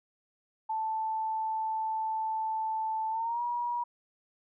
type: tone with pitch glide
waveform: sine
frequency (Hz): 880 to 959.6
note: A5 to A#5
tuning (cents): 0 to +50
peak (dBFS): -29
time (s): 0.69-3.84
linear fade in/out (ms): 10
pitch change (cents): +150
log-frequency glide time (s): 3.1-3.42
effects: none